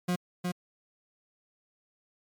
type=tone with echo; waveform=40% pulse; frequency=178.6 Hz; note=F3; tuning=39 cents sharp; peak=-25 dBFS; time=0.08-0.16 s; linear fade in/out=10 ms; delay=360 ms; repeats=1; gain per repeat=-3 dB; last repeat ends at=0.52 s; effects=MP3 96 kbps